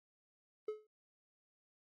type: tone with exponential decay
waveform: triangle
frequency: 428.1 Hz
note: A4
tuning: 47 cents flat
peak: -32 dBFS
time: 0.68-0.87 s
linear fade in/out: 5 ms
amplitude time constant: 40 ms
effects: AAC 32 kbps